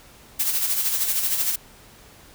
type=noise with tremolo; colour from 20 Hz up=blue; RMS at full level=-21 dBFS; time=0.39-1.56 s; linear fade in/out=10 ms; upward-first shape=sine; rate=13 Hz; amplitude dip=50%; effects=pink hiss -49 dBFS RMS until 2.34 s